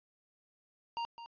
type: tone with echo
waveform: square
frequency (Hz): 932.3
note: A#5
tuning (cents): 0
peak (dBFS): -35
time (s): 0.97-1.05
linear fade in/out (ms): 0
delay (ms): 210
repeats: 1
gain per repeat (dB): -11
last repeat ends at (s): 1.26
effects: resampled to 11025 Hz